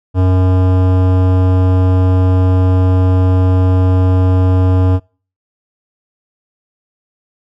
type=tone with hard clipping; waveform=sine; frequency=92.5 Hz; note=F#2; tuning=in tune; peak=-10 dBFS; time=0.14-5 s; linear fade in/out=50 ms; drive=17 dB; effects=noise-tail reverb RT60 0.4 s tail -26 dB re dry